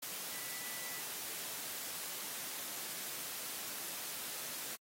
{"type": "tone in noise", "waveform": "sine", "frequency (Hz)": 1975.5, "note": "B6", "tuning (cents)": 0, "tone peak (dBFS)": -52, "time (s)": [0.31, 1.01], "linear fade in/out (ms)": 10, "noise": "white", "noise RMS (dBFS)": -43, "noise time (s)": [0.02, 4.76], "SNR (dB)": -12, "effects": ["high-pass 150 Hz 12 dB/octave", "AAC 48 kbps"]}